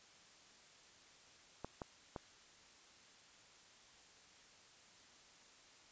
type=clicks; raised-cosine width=1 ms; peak=-29 dBFS; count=3; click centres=1.646 / 1.818 / 2.162 s; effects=white hiss -63 dBFS RMS until 5.91 s + resampled to 16000 Hz